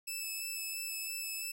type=tone with vibrato; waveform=10% pulse; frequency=2620 Hz; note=E7; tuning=11 cents flat; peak=-29 dBFS; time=0.07-1.52 s; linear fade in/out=10 ms; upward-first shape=sine; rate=3 Hz; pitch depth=13 cents each way; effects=none